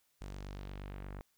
sawtooth tone with low-pass filter sweep, 48.54 Hz, G1, 16 cents flat, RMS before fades -45 dBFS, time 0.21-1.21 s, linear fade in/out 0 ms, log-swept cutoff 8800 to 1600 Hz, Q 1.2, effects white hiss -75 dBFS RMS until 1.37 s

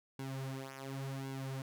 sawtooth tone with flanger, 134.6 Hz, C3, 49 cents sharp, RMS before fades -42 dBFS, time 0.19-1.62 s, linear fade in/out 2 ms, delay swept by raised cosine 1.6 to 7.2 ms, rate 0.91 Hz, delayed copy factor -0.85, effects none

